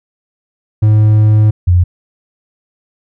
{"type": "tone pair in turn", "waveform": ["triangle", "sine"], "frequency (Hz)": [107.2, 88.7], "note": ["A2", "F2"], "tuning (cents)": [-45, 27], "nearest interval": "minor third", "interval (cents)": 328, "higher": "first", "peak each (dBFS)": [-3, -5], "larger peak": "first", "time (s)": [[0.82, 1.51], [1.67, 1.84]], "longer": "first", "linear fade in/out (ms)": 10, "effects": []}